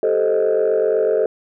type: chord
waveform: sine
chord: A half-diminished seventh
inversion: third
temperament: equal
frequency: 392 / 440 / 523.3 / 622.3 Hz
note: G4 / A4 / C5 / Eb5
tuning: 0 / 0 / 0 / 0 cents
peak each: -21 / -16 / -20 / -20 dBFS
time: 0.03-1.26 s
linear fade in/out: 2 ms
effects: tanh soft clip ceiling -9 dBFS